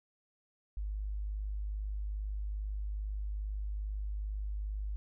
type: tone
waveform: sine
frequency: 51.2 Hz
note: G#1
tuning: 24 cents flat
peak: -34 dBFS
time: 0.77-4.96 s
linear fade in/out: 0 ms
effects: none